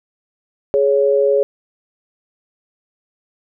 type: tone pair together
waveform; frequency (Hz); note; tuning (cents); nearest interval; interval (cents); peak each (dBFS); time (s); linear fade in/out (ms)
sine; 418 / 558; G#4 / C#5; +11 / +11; perfect fourth; 500; -14; 0.74-1.43; 0
effects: none